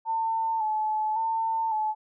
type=tone with vibrato; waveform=sine; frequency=880 Hz; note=A5; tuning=in tune; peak=-24 dBFS; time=0.05-1.95 s; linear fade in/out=50 ms; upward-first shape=square; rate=0.9 Hz; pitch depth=36 cents each way; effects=none